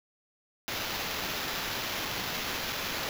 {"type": "noise with sample-and-hold", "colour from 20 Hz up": "white", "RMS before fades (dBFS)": -34, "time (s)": [0.68, 3.09], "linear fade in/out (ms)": 0, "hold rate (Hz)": 8820, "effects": []}